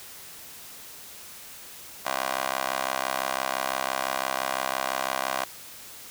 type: tone with high-pass filter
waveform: 15% pulse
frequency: 65.9 Hz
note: C2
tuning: 13 cents sharp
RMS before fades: -29 dBFS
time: 2.05-5.45 s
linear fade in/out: 10 ms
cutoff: 820 Hz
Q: 1.8
effects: white hiss -44 dBFS RMS until 6.1 s